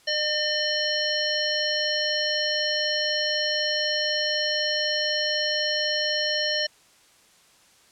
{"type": "harmonic tone with a mistuned harmonic", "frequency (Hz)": 604, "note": "D5", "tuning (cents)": 48, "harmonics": [1, 3, 5, 7, 9], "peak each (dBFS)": [-29, -29, -29, -29, -29], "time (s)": [0.07, 6.67], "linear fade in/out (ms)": 10, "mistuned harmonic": 9, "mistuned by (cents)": 19, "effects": ["white hiss -57 dBFS RMS until 7.91 s", "low-pass 9000 Hz 12 dB/octave"]}